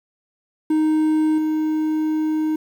triangle tone with level steps, 311.1 Hz, D#4, in tune, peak -13 / -16 dBFS, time 0.7-2.56 s, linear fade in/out 5 ms, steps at 1.38 s, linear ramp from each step 2 ms, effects 8-bit

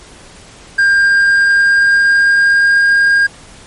triangle tone with pitch glide, 1600 to 1616.7 Hz, G6 to G#6, +35 to -47 cents, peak -5 dBFS, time 0.78-3.27 s, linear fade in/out 10 ms, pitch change +18 cents, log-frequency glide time 0.95-2.88 s, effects pink hiss -38 dBFS RMS until 3.66 s + MP3 48 kbps

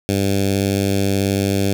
10% pulse tone with notch filter, 98.5 Hz, G2, 9 cents sharp, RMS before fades -18 dBFS, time 0.09-1.73 s, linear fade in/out 0 ms, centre 1200 Hz, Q 0.58, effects none

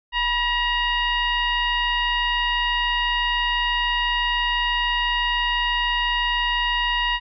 sine tone with frequency modulation, 1907 Hz, A#6, 39 cents sharp, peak -19 dBFS, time 0.12-7.2 s, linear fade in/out 50 ms, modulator 932 Hz, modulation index 1.4, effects none

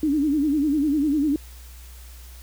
sine tone with vibrato, 293.7 Hz, D4, in tune, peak -18 dBFS, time 0.03-1.36 s, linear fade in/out 2 ms, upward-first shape sine, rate 10 Hz, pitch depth 120 cents each way, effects added 61 Hz sine -40 dBFS peak until 2.42 s + white hiss -49 dBFS RMS until 2.42 s

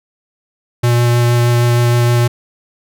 square tone with vibrato, 120 Hz, B2, 49 cents flat, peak -10 dBFS, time 0.83-2.28 s, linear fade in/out 10 ms, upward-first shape sine, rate 6.4 Hz, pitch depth 10 cents each way, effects none

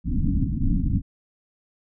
pink low-pass noise, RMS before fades -22 dBFS, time 0.04-1.02 s, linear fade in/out 50 ms, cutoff 290 Hz, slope 96 dB/octave, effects none

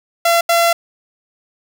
sawtooth tone bursts at uneven times, 680 Hz, F5, 46 cents flat, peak -7 dBFS, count 2, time 0.25-0.41 / 0.49-0.73 s, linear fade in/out 5 ms, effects none

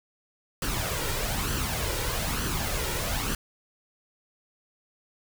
pink noise with flanger, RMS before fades -29 dBFS, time 0.62-3.35 s, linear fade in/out 2 ms, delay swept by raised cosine 0.66 to 2.16 ms, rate 1.1 Hz, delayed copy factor +0.55, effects none

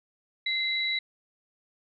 sine tone pair together, 2075 / 3925 Hz, C7 / B7, -15 / -11 cents, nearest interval major seventh, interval 1104 cents, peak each -28 dBFS, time 0.46-0.99 s, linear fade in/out 5 ms, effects MP3 96 kbps

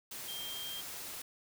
sine tone in noise, 3190 Hz, G7, 30 cents sharp, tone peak -41 dBFS, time 0.28-0.81 s, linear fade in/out 5 ms, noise white, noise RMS -44 dBFS, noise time 0.11-1.22 s, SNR 0 dB, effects none

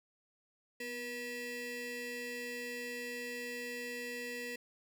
30% pulse ring-modulated tone, 729 Hz, F#5, 26 cents flat, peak -34 dBFS, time 0.8-4.56 s, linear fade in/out 5 ms, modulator 1210 Hz, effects none

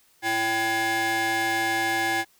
30% pulse ring-modulated tone, 446.9 Hz, A4, 27 cents sharp, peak -17 dBFS, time 0.22-2.25 s, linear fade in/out 50 ms, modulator 1230 Hz, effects white hiss -61 dBFS RMS until 2.39 s

